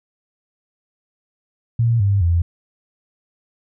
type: tone with pitch steps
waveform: sine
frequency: 116.54 / 99.71 / 85.31 Hz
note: A#2 / G2 / F2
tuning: 0 / +30 / -40 cents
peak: -13 dBFS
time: 1.79-2.42 s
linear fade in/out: 5 ms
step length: 210 ms
effects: none